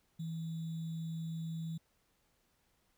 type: tone with sample-and-hold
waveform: sine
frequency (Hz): 163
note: E3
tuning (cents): -19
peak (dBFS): -37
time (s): 0.19-1.78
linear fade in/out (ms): 10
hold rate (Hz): 3675
effects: pink hiss -75 dBFS RMS until 2.97 s